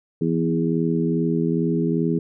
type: harmonic tone with a mistuned harmonic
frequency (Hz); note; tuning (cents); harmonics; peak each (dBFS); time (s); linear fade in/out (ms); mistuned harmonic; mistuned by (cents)
82.41; E2; 0; 2 / 3 / 4 / 5; -22 / -24 / -25 / -26; 0.21-2.19; 5; 2; +17
effects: none